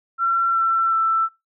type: tone with pitch steps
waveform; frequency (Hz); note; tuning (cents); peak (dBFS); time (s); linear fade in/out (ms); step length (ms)
sine; 1358 / 1344 / 1330.1; F6 / E6 / E6; -49 / +33 / +15; -16; 0.18-1.29; 50; 370
effects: noise-tail reverb RT60 0.2 s tail -21 dB re dry